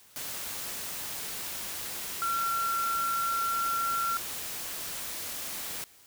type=tone in noise; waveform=sine; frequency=1364 Hz; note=F6; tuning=41 cents flat; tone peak=-27 dBFS; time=2.22-4.17 s; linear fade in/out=0 ms; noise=white; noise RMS=-37 dBFS; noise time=0.16-5.84 s; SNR=+7 dB; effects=white hiss -57 dBFS RMS until 6.06 s